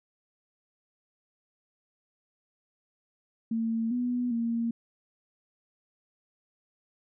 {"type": "tone with pitch steps", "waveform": "sine", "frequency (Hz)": [226.6, 245.6, 231.8], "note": ["A#3", "B3", "A#3"], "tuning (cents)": [-49, -9, -10], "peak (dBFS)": -26, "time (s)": [3.51, 4.71], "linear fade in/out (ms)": 5, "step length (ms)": 400, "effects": []}